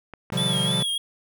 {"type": "clicks", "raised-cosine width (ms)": 0.5, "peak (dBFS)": -23, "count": 2, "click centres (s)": [0.137, 0.302]}
{"type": "chord", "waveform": "square", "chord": "G dominant seventh", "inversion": "first", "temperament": "equal with one note detuned", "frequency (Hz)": [126.28, 146.83, 174.61, 196], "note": ["B2", "D3", "F3", "G3"], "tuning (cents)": [39, 0, 0, 0], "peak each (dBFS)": [-30, -31, -29, -31], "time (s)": [0.32, 0.83], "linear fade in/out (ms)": 5}
{"type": "tone with vibrato", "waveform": "square", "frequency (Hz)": 3368, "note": "G#7", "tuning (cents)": 24, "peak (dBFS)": -24, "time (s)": [0.37, 0.98], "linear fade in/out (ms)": 5, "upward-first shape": "sine", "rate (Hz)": 3.2, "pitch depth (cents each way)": 73}
{"effects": []}